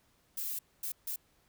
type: noise bursts at uneven times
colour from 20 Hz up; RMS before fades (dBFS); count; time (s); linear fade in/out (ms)
violet; -37; 3; 0.37-0.59 / 0.83-0.92 / 1.07-1.16; 5
effects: pink hiss -70 dBFS RMS until 1.48 s